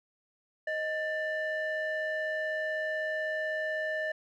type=ring-modulated tone; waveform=triangle; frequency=576 Hz; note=D5; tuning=34 cents flat; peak=-25 dBFS; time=0.67-4.12 s; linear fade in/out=5 ms; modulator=1200 Hz; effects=none